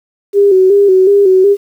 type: tone with vibrato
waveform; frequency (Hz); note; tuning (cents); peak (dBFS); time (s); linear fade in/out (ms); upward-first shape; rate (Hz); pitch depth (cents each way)
sine; 388.7; G4; -15; -4; 0.33-1.57; 50; square; 2.7; 61
effects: 7-bit